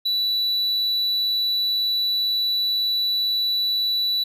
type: tone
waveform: triangle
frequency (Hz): 3951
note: B7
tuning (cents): 0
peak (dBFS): -18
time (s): 0.05-4.24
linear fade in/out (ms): 10
effects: none